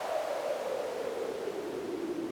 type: noise with band-pass filter sweep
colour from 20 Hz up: white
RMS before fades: -35 dBFS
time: 0-2.31 s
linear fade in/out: 5 ms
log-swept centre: 680 to 310 Hz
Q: 7.1
effects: none